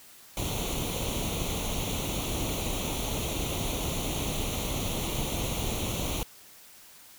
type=noise with comb filter; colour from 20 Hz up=pink; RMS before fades=-31 dBFS; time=0.37-6.23 s; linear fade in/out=0 ms; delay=0.3 ms; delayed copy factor=+0.8; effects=white hiss -52 dBFS RMS until 7.18 s